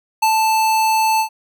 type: tone with ADSR envelope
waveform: square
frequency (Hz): 880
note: A5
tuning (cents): 0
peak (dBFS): -12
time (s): 0.22-1.29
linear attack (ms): 9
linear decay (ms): 80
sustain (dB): -2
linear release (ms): 92
effects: none